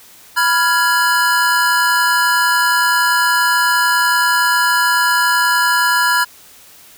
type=chord; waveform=square; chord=F diminished; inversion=second; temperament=equal with one note detuned; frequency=987.8 / 1396.9 / 1669.9 Hz; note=Cb6 / F6 / Ab6; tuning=0 / 0 / +9 cents; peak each=-17 dBFS; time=0.36-6.25 s; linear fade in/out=20 ms; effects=white hiss -43 dBFS RMS until 6.97 s